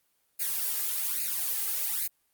blue noise with flanger, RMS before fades -30 dBFS, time 0.39-2.08 s, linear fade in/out 20 ms, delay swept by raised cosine 0.44 to 2.44 ms, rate 1.2 Hz, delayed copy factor +0.9, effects white hiss -72 dBFS RMS until 2.33 s + Opus 32 kbps

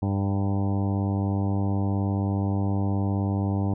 harmonic tone with a mistuned harmonic, 99.1 Hz, G2, 19 cents sharp, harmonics 1 / 2 / 3 / 4 / 5 / 6 / 7 / 8 / 9 / 10, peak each -24 / -28 / -31 / -39 / -41 / -41 / -43 / -39 / -42 / -47 dBFS, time 0.02-3.74 s, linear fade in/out 5 ms, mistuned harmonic 8, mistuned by -33 cents, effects none

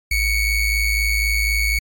square ring-modulated tone, 1132 Hz, C#6, 36 cents sharp, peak -14 dBFS, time 0.11-1.79 s, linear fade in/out 5 ms, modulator 1080 Hz, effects MP3 96 kbps

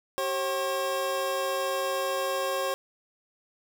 25% pulse tone pair together, 383.9 / 539.2 Hz, G4 / C#5, -36 / -48 cents, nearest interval tritone, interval 588 cents, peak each -30 / -24 dBFS, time 0.18-2.74 s, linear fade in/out 0 ms, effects none

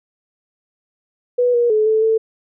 sine tone with pitch steps, 491.1 / 477.1 / 430.1 / 437.6 / 444.2 Hz, B4 / A#4 / A4 / A4 / A4, -10 / +40 / -39 / -9 / +16 cents, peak -12 dBFS, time 1.38-2.18 s, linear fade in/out 10 ms, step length 160 ms, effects none

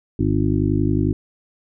harmonic tone, 51.1 Hz, G#1, 27 cents flat, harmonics 1 / 2 / 3 / 5 / 6 / 7, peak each -26 / -21 / -24 / -23 / -22 / -26 dBFS, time 0.19-1.13 s, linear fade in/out 5 ms, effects none

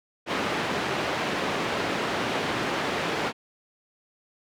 pink band-pass noise, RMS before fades -28 dBFS, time 0.26-3.33 s, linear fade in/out 50 ms, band 220 to 3100 Hz, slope 12 dB/octave, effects none

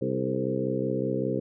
harmonic tone with a mistuned harmonic, 65.2 Hz, C2, 5 cents flat, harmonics 2 / 3 / 4 / 5 / 6 / 7 / 8, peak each -33 / -33 / -33 / -33 / -33 / -33 / -33 dBFS, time 0.01-1.4 s, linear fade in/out 10 ms, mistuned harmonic 6, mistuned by +39 cents, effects none

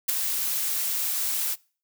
blue noise with ADSR envelope, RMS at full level -19 dBFS, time 0.08-1.56 s, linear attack 16 ms, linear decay 4 ms, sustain -8 dB, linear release 33 ms, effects noise-tail reverb RT60 0.4 s tail -24 dB re dry

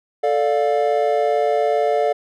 triangle chord, D minor, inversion second, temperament just, 440.5 / 587.3 / 704.8 Hz, A4 / D5 / F5, +2 / 0 / +16 cents, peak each -18 dBFS, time 0.23-2.13 s, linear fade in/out 10 ms, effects none

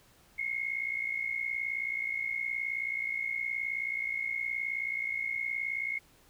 sine tone pair together, 2134 / 2193 Hz, C7 / C#7, +34 / -19 cents, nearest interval unison, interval 47 cents, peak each -34 / -34 dBFS, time 0.38-5.99 s, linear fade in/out 10 ms, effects pink hiss -62 dBFS RMS until 6.29 s

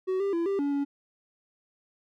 triangle tone with pitch steps, 374.9 / 396.6 / 337 / 394.5 / 284.5 / 282.3 Hz, F#4 / G4 / E4 / G4 / C#4 / C#4, +23 / +20 / +38 / +11 / +45 / +32 cents, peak -23 dBFS, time 0.07-0.85 s, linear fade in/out 20 ms, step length 130 ms, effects none

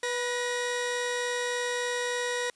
sawtooth tone pair together, 490.1 / 1897 Hz, B4 / A#6, -13 / +30 cents, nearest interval octave + major seventh, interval 2343 cents, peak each -26 / -29 dBFS, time 0.03-2.5 s, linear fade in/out 2 ms, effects white hiss -65 dBFS RMS until 2.55 s + resampled to 22050 Hz

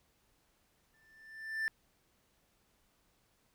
triangle tone with exponential growth, 1773 Hz, A6, 13 cents sharp, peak -28 dBFS, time 0.94-1.68 s, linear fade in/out 0 ms, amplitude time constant 160 ms, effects pink hiss -73 dBFS RMS until 3.54 s

